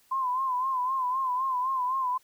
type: tone with vibrato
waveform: sine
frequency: 1030 Hz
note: C6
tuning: 28 cents flat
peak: -25 dBFS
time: 0.11-2.18 s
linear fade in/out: 10 ms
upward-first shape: sine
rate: 3.9 Hz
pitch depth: 73 cents each way
effects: white hiss -63 dBFS RMS until 2.23 s